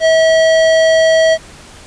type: tone with hard clipping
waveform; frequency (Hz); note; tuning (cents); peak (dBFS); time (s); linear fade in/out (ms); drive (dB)
sine; 645; E5; -38; -9; 0-1.38; 50; 15
effects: pink hiss -37 dBFS RMS until 1.86 s + resampled to 22050 Hz